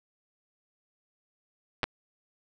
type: clicks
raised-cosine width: 0.3 ms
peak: -11 / -11 dBFS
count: 2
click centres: 1.832 / 1.84 s
effects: none